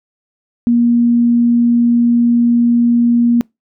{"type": "tone", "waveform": "sine", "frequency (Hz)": 237.3, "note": "A#3", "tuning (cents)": 31, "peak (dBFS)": -8, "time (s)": [0.67, 3.41], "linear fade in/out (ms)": 0, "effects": ["noise-tail reverb RT60 0.2 s tail -26 dB re dry"]}